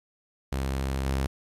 sawtooth tone with level steps, 67 Hz, C2, 42 cents sharp, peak -23 / -21 dBFS, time 0.52-1.27 s, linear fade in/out 5 ms, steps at 1.06 s, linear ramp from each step 5 ms, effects resampled to 32000 Hz + 10-bit

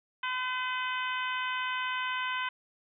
harmonic tone, 508 Hz, B4, 49 cents sharp, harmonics 2 / 3 / 4 / 5 / 6 / 7, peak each -34 / -35 / -39 / -39 / -39 / -48 dBFS, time 0.23-2.49 s, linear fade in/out 5 ms, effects none

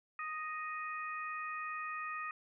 harmonic tone, 622.3 Hz, D#5, in tune, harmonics 2 / 3 / 4, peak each -40 / -44 / -46 dBFS, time 0.19-2.31 s, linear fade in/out 2 ms, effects none

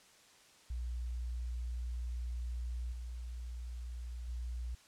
sine tone with level steps, 60.3 Hz, B1, 41 cents flat, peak -36 / -40 / -37 dBFS, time 0.7-4.75 s, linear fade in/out 5 ms, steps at 2.92 / 4.28 s, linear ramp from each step 5 ms, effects white hiss -62 dBFS RMS until 4.87 s + low-pass 8000 Hz 12 dB/octave

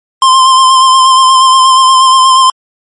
square tone with vibrato, 1046.5 Hz, C6, in tune, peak -3 dBFS, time 0.22-2.5 s, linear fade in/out 2 ms, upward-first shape sine, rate 8.4 Hz, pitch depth 28 cents each way, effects MP3 48 kbps

